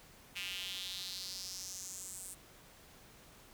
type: tone with high-pass filter sweep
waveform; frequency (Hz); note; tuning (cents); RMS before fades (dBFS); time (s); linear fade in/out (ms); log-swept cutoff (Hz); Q
square; 93.5; F#2; +19; -44; 0.35-2.35; 20; 2600 to 8900; 3.8
effects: pink hiss -59 dBFS RMS until 3.53 s